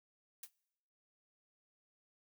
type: noise with exponential decay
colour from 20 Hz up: blue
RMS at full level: -42 dBFS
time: 0.43-0.51 s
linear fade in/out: 5 ms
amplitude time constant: 16 ms
effects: noise-tail reverb RT60 0.9 s tail -24 dB re dry